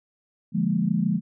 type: chord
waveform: sine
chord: Bb dominant seventh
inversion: first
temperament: equal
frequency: 146.83 / 174.61 / 207.7 / 233.1 Hz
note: D3 / F3 / Ab3 / Bb3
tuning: 0 / 0 / 0 / 0 cents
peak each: -30 / -24 / -24 / -29 dBFS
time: 0.52-1.21 s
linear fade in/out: 50 ms
effects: none